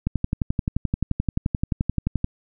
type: click train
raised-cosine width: 5 ms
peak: -9 dBFS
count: 26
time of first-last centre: 0.07-2.244 s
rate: 11.5 Hz
effects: none